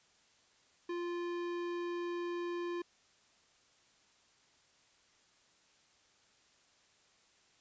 sine tone with tanh clipping, 347.8 Hz, F4, 7 cents flat, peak -38 dBFS, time 0.89-2.82 s, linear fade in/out 5 ms, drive 18 dB, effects white hiss -68 dBFS RMS until 7.6 s + resampled to 16000 Hz

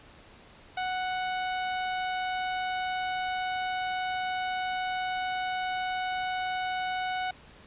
sawtooth tone, 740 Hz, F#5, in tune, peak -25 dBFS, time 0.77-7.31 s, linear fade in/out 5 ms, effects pink hiss -53 dBFS RMS until 7.66 s + resampled to 8000 Hz

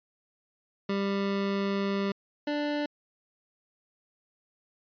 25% pulse tone pair in turn, 198.1 / 294.1 Hz, G3 / D4, +18 / +3 cents, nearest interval perfect fifth, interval 685 cents, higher second, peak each -23 / -24 dBFS, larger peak first, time 0.89-2.12 / 2.47-2.86 s, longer first, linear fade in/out 5 ms, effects resampled to 11025 Hz

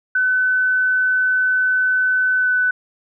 sine tone with pitch glide, 1510 to 1499.6 Hz, F#6 to F#6, +35 to +23 cents, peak -14 dBFS, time 0.15-2.71 s, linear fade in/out 5 ms, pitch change -12 cents, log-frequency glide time 2.38-2.48 s, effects none

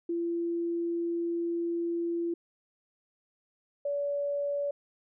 sine tone pair in turn, 340 / 571.8 Hz, F4 / D5, -46 / -46 cents, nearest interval major sixth, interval 900 cents, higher second, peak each -28 dBFS, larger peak neither, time 0.09-2.34 / 3.85-4.71 s, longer first, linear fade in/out 5 ms, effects none

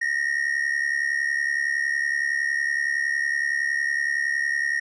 triangle ring-modulated tone, 1864.7 Hz, A#6, in tune, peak -17 dBFS, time 0.01-4.8 s, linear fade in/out 10 ms, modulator 35.4 Hz, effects resampled to 22050 Hz

